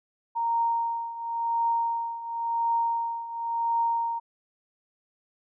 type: tone with tremolo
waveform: sine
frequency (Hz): 928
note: A#5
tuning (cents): -8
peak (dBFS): -21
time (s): 0.35-4.2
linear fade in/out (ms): 20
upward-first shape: triangle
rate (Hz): 0.94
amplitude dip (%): 80
effects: none